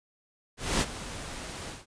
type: noise with ADSR envelope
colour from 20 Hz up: pink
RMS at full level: -25 dBFS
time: 0.57-1.86 s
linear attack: 240 ms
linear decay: 40 ms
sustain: -14 dB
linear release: 170 ms
effects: resampled to 22050 Hz